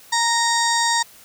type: harmonic tone with a mistuned harmonic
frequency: 930 Hz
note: A#5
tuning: 4 cents flat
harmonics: 1 / 2 / 4 / 5 / 6 / 7 / 8 / 9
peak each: -20 / -23 / -26 / -27 / -28 / -28 / -29 / -30 dBFS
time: 0.12-1.03 s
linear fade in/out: 10 ms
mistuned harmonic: 7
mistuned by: +87 cents
effects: white hiss -47 dBFS RMS until 1.24 s